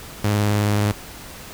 sawtooth tone with vibrato, 103.83 Hz, G#2, in tune, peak -13 dBFS, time 0.24-0.92 s, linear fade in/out 5 ms, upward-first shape sine, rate 19 Hz, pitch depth 29 cents each way, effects pink hiss -38 dBFS RMS until 1.53 s

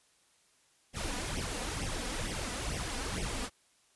pink noise with flanger, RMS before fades -36 dBFS, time 0.93-3.5 s, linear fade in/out 50 ms, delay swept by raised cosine 0.34 to 4.14 ms, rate 2.2 Hz, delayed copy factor +0.75, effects white hiss -68 dBFS RMS until 3.95 s + resampled to 24000 Hz

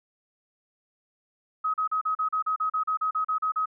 sine tone bursts, 1269 Hz, D#6, 34 cents sharp, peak -23 dBFS, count 15, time 1.64-3.658 s, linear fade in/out 10 ms, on 100 ms, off 37 ms, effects none

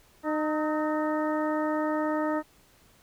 harmonic tone with a mistuned harmonic, 306.1 Hz, D#4, 28 cents flat, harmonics 1 / 2 / 3 / 4 / 5 / 6, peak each -28 / -30 / -34 / -35 / -45 / -39 dBFS, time 0.23-2.43 s, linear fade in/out 50 ms, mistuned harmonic 4, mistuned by +57 cents, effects pink hiss -60 dBFS RMS until 3.02 s

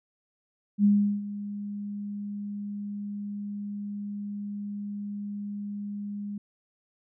sine tone with ADSR envelope, 204.3 Hz, G#3, 28 cents flat, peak -16 dBFS, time 0.78-6.38 s, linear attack 63 ms, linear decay 370 ms, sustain -16 dB, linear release 4 ms, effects none

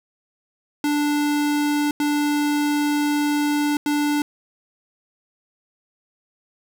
square tone bursts at uneven times, 293.7 Hz, D4, in tune, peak -19 dBFS, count 3, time 0.84-1.91 / 2-3.77 / 3.86-4.22 s, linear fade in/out 2 ms, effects 8-bit

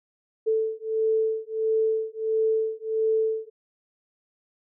sine beating tone pair, 440.5 / 442 Hz, A4 / A4, +2 / +8 cents, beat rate 1.5 Hz, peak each -25 dBFS, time 0.46-3.5 s, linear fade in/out 20 ms, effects none

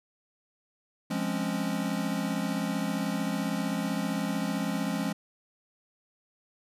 square chord, Db major seventh, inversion first, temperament equal, 174.61 / 207.7 / 261.6 / 277.2 Hz, F3 / Ab3 / C4 / Db4, 0 / 0 / 0 / 0 cents, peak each -34 / -33 / -36 / -36 dBFS, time 1.1-5.13 s, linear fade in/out 10 ms, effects resampled to 32000 Hz

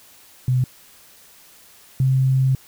sine tone pair in turn, 127.1 / 132 Hz, C3 / C3, -50 / +16 cents, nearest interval minor second, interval 66 cents, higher second, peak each -15 / -14 dBFS, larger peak second, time 0.48-0.64 / 2-2.55 s, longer second, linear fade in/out 2 ms, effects white hiss -49 dBFS RMS until 2.67 s

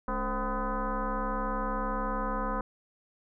sine tone with frequency modulation, 523.3 Hz, C5, in tune, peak -28 dBFS, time 0.08-2.61 s, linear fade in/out 2 ms, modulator 245 Hz, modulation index 3.3, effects none

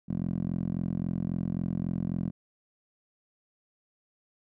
10% pulse tone with band-pass filter, 43.7 Hz, F1, 2 cents sharp, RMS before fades -31 dBFS, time 0.08-2.31 s, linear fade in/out 20 ms, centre 190 Hz, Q 2.1, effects none

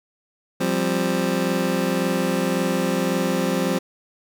25% pulse chord, F suspended second, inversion none, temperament just, 174.61 / 196.44 / 261.9 Hz, F3 / G3 / C4, 0 / +4 / +2 cents, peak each -21 dBFS, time 0.6-3.79 s, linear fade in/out 10 ms, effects none

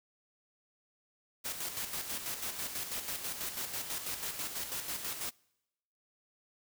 white noise with tremolo, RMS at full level -37 dBFS, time 1.44-5.31 s, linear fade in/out 20 ms, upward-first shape square, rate 6.1 Hz, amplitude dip 50%, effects noise-tail reverb RT60 0.9 s tail -26 dB re dry

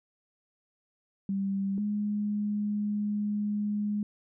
sine tone pair in turn, 196 / 207.8 Hz, G3 / G#3, 0 / +1 cents, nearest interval minor second, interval 101 cents, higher second, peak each -27 dBFS, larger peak neither, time 1.29-1.78 / 1.78-4.03 s, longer second, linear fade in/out 2 ms, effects none

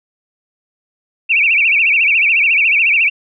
sine tone with vibrato, 2489 Hz, D#7, in tune, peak -9 dBFS, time 1.29-3.1 s, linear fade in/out 20 ms, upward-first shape sine, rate 14 Hz, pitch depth 180 cents each way, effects none

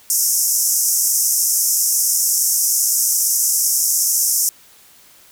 pink band-pass noise, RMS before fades -17 dBFS, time 0.1-4.49 s, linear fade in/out 0 ms, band 5400 to 15000 Hz, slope 96 dB/octave, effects white hiss -48 dBFS RMS until 5.31 s

